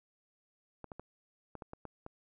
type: clicks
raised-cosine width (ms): 1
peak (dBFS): -30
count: 8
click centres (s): 0.843 / 0.918 / 0.996 / 1.553 / 1.622 / 1.734 / 1.853 / 2.064
effects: none